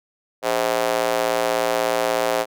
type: tone with high-pass filter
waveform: square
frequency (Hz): 58.27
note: A#1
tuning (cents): 0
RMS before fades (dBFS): -21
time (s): 0.42-2.46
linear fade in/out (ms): 50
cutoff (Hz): 560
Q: 2.4
effects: none

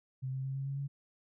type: tone with pitch steps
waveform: sine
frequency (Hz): 130.81 / 132.56 / 134.33 / 136.13 / 137.95 / 139.79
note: C3 / C3 / C3 / C#3 / C#3 / C#3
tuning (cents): 0 / +23 / +46 / -31 / -8 / +15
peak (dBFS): -34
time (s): 0.22-0.88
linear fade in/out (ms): 20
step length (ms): 110
effects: none

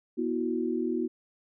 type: tone cluster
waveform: sine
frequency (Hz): 243.4 / 325.2 / 366.2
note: B3 / E4 / F#4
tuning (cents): -25 / -23 / -18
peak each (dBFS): -31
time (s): 0.17-1.08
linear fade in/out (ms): 20
effects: none

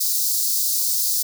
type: high-pass noise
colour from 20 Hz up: white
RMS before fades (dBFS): -21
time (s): 0-1.23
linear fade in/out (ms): 10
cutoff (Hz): 4200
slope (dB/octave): 48
effects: none

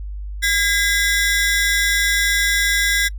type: ring-modulated tone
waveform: sawtooth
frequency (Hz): 1823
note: A#6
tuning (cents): -39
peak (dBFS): -9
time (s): 0.42-3.09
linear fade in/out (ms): 20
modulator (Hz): 197
effects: noise-tail reverb RT60 0.1 s tail -25 dB re dry + added 50 Hz sine -26 dBFS peak until 3.18 s

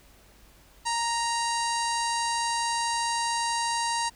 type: harmonic tone with a mistuned harmonic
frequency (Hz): 932.3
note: A#5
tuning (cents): 0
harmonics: 1 / 2 / 3 / 4 / 5 / 6 / 7 / 8 / 9 / 10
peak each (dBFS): -27 / -35 / -38 / -39 / -35 / -41 / -38 / -42 / -41 / -39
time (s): 0.85-4.1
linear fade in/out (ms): 20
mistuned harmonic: 4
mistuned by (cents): +67
effects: added 50 Hz sine -57 dBFS peak until 4.15 s + pink hiss -57 dBFS RMS until 4.15 s

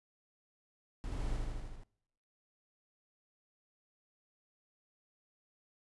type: noise with echo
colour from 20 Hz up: brown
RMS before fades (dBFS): -39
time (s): 1.04-1.36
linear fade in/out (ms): 0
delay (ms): 79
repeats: 6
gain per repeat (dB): -2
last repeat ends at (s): 1.834
effects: noise-tail reverb RT60 0.8 s tail -25 dB re dry + resampled to 24000 Hz

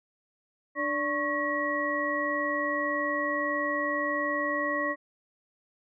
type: tone cluster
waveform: sine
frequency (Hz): 296.4 / 581 / 1102 / 1911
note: D4 / D5 / C#6 / A#6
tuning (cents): +16 / -19 / -11 / +43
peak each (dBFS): -34 / -32 / -32 / -30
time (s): 0.75-4.96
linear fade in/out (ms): 50
effects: none

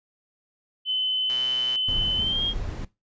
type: tone with pitch glide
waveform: sine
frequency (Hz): 3037 to 3236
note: F#7 to G#7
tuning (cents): +44 to -46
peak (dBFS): -22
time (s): 0.85-2.54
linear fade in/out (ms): 50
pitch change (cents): +110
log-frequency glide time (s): 2.17-2.42
type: click train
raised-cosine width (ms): 0.2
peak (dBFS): -22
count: 59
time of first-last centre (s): 1.3-1.757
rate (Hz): 127
type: noise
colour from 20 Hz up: brown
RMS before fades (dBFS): -31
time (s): 1.88-2.85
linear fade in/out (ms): 5
effects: noise-tail reverb RT60 0.2 s tail -18 dB re dry + resampled to 16000 Hz

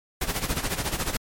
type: noise with tremolo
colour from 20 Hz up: pink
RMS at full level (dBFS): -25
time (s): 0.21-1.17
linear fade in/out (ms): 5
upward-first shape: sine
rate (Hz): 14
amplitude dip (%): 75
effects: MP3 64 kbps

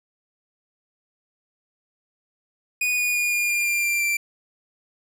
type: tone with pitch steps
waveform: 45% pulse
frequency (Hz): 2471 / 2454 / 2437 / 2420 / 2403 / 2387 / 2370 / 2354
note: D#7 / D#7 / D#7 / D#7 / D7 / D7 / D7 / D7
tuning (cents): -13 / -25 / -37 / -49 / +39 / +28 / +15 / +3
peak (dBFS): -20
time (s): 2.81-4.17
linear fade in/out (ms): 5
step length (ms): 170
effects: none

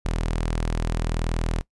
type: tone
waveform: sawtooth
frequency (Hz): 40.68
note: E1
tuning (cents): -22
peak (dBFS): -19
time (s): 0.05-1.61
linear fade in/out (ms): 0
effects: noise-tail reverb RT60 0.1 s tail -20 dB re dry + resampled to 24000 Hz

